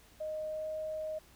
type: tone with pitch glide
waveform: sine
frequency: 620 to 624 Hz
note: D#5 to D#5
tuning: -6 to +5 cents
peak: -35 dBFS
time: 0.2-1.19 s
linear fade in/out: 10 ms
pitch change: +11 cents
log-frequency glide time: 0.5-0.66 s
effects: added 60 Hz sine -64 dBFS peak until 1.35 s + pink hiss -61 dBFS RMS until 1.35 s